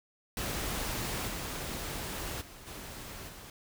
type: noise with level steps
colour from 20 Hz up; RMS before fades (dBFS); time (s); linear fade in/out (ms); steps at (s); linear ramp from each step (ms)
pink; -35 / -38 / -50 / -44 / -48; 0.37-3.5; 2; 1.27 / 2.4 / 2.66 / 3.28; 20
effects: none